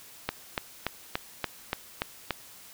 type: click train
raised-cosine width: 0.3 ms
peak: -11 dBFS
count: 8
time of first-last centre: 0.29-2.307 s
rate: 3.47 Hz
effects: white hiss -50 dBFS RMS until 2.73 s